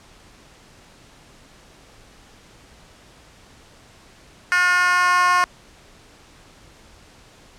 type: tone with high-pass filter sweep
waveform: 10% pulse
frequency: 359 Hz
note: F4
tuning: 48 cents sharp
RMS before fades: -17 dBFS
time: 4.52-5.44 s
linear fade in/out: 0 ms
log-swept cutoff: 1500 to 970 Hz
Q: 3.3
effects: pink hiss -49 dBFS RMS until 7.58 s + low-pass 8000 Hz 12 dB/octave